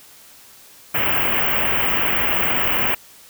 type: band-stop noise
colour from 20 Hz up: white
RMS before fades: -19 dBFS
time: 0.94-2.95 s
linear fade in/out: 10 ms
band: 3100 to 16000 Hz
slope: 96 dB/octave
effects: white hiss -46 dBFS RMS until 3.29 s